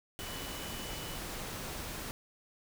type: tone in noise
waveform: sine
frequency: 2969 Hz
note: F#7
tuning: 5 cents sharp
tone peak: -48 dBFS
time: 0.19-1.17 s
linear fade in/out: 0 ms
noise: pink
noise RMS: -41 dBFS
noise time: 0.19-2.11 s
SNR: -10 dB
effects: none